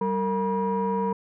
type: tone cluster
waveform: sine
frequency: 193.8 / 457.7 / 963 Hz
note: G3 / A#4 / B5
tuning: -20 / -32 / -44 cents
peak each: -26 dBFS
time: 0.01-1.13 s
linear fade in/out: 5 ms
effects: tanh soft clip ceiling -17 dBFS